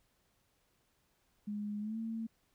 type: tone with pitch glide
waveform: sine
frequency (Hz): 207.7 to 225.2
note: G#3 to A3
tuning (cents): 0 to +40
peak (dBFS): -36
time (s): 1.47-2.27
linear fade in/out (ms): 10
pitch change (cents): +140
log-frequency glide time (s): 1.8-1.98
effects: pink hiss -75 dBFS RMS until 2.54 s